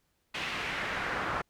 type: noise with band-pass filter sweep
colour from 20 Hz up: brown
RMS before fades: -34 dBFS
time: 0.34-1.42 s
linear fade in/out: 10 ms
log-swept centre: 2800 to 1300 Hz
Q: 1.7
effects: pink hiss -75 dBFS RMS until 1.49 s